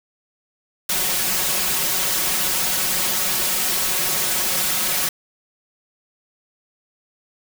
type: noise with comb filter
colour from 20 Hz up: white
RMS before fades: -21 dBFS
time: 0.89-5.09 s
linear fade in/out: 5 ms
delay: 5.4 ms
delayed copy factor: +0.9
effects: none